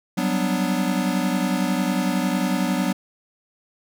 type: chord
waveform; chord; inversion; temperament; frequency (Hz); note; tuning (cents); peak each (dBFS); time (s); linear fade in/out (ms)
square; G major seventh; third; equal; 185 / 196 / 246.9 / 293.7; F#3 / G3 / B3 / D4; 0 / 0 / 0 / 0; -25 / -28 / -26 / -28; 0.17-2.93; 10
effects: none